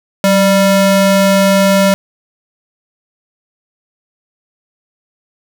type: ring-modulated tone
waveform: square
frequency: 392 Hz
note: G4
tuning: in tune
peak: -5 dBFS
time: 0.24-1.94 s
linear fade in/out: 0 ms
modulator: 201 Hz
effects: none